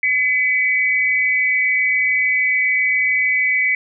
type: tone pair together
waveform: sine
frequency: 2018 / 2265 Hz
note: B6 / C#7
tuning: +37 / +37 cents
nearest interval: major second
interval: 200 cents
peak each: -17 dBFS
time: 0.03-3.75 s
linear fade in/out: 2 ms
effects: none